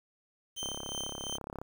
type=tone with tremolo; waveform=25% pulse; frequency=3112 Hz; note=G7; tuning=13 cents flat; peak=-31 dBFS; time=0.56-1.38 s; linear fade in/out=20 ms; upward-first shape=triangle; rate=2.9 Hz; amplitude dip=65%
type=click train; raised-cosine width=1 ms; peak=-26 dBFS; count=35; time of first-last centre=0.63-1.616 s; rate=34.5 Hz
effects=9-bit